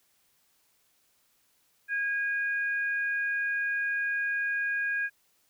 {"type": "tone pair together", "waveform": "sine", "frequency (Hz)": [1637, 2456], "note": ["G#6", "D#7"], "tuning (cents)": [-25, -23], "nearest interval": "perfect fifth", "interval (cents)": 702, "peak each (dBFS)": [-27, -37], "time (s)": [1.88, 5.1], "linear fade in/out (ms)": 50, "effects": ["white hiss -69 dBFS RMS until 5.49 s"]}